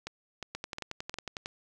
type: two click trains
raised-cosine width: 0.2 ms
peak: -20 / -19 dBFS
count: 4 / 11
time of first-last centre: 0.07-1.141 / 0.55-1.459 s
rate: 2.8 / 11 Hz
effects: none